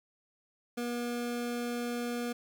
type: tone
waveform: 25% pulse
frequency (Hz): 240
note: B3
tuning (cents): -49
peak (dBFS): -29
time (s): 0.77-2.33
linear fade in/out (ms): 10
effects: 11-bit